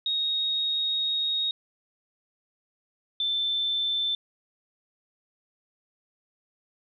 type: tone pair in turn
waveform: sine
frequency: 3751 / 3540 Hz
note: A#7 / A7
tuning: +10 / +10 cents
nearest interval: minor second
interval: 100 cents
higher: first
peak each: -24 dBFS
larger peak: neither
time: 0.06-1.51 / 3.2-4.15 s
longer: first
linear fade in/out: 2 ms
effects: none